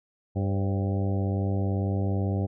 harmonic tone with a mistuned harmonic, 98 Hz, G2, in tune, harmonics 1 / 2 / 3 / 4 / 5 / 6 / 7 / 8, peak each -25 / -31 / -35 / -37 / -39 / -41 / -42 / -43 dBFS, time 0.35-2.47 s, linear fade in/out 20 ms, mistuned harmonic 5, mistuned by +54 cents, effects none

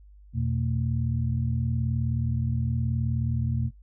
sine tone cluster, 83.4 / 122.5 / 226.3 Hz, E2 / B2 / A3, +21 / -14 / +49 cents, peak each -29 / -26 / -33 dBFS, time 0.33-3.71 s, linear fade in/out 50 ms, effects noise-tail reverb RT60 0.1 s tail -19 dB re dry + added 50 Hz sine -48 dBFS peak until 3.82 s

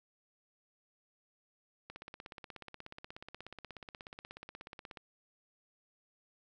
click train, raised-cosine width 0.3 ms, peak -30 dBFS, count 52, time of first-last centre 1.9-4.972 s, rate 16.6 Hz, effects 12-bit

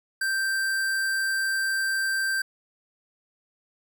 sine tone with hard clipping, 1568 Hz, G6, in tune, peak -25 dBFS, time 0.21-2.42 s, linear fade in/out 5 ms, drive 18 dB, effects none

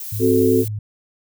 violet noise, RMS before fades -31 dBFS, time 0-0.68 s, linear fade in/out 2 ms
sine tone with vibrato, 105.8 Hz, G#2, 33 cents sharp, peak -23 dBFS, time 0.12-0.79 s, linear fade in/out 5 ms, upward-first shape sine, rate 2.5 Hz, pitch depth 30 cents each way
sine chord, F# diminished, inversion second, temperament equal, 261.6 / 370 / 440 Hz, C4 / F#4 / A4, 0 / 0 / 0 cents, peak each -17 dBFS, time 0.19-0.65 s, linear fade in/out 50 ms
effects none

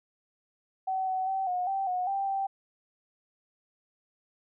sine tone with pitch steps, 759 / 752 / 769 / 723 / 778 / 728 / 786 / 781 Hz, F#5 / F#5 / G5 / F#5 / G5 / F#5 / G5 / G5, +44 / +28 / -33 / -40 / -13 / -28 / +4 / -7 cents, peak -27 dBFS, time 0.87-2.47 s, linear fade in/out 10 ms, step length 200 ms, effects none

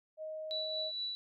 sine tone, 626 Hz, D#5, 10 cents sharp, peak -39 dBFS, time 0.17-0.92 s, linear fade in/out 50 ms
sine tone with tremolo, 3945 Hz, B7, 3 cents flat, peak -34 dBFS, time 0.51-1.15 s, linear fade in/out 0 ms, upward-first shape triangle, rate 4.3 Hz, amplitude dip 40%
effects none

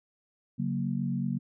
sine chord, F# major, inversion second, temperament equal with one note detuned, 139.64 / 185 / 233.1 Hz, C#3 / F#3 / A#3, +13 / 0 / 0 cents, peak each -32 dBFS, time 0.58-1.39 s, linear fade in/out 20 ms, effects none

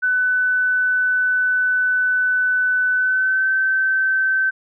sine tone with pitch glide, 1500 to 1541.3 Hz, F#6 to G6, +23 to -30 cents, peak -15 dBFS, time 0.02-4.51 s, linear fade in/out 20 ms, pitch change +47 cents, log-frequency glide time 2.92-3.49 s, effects none

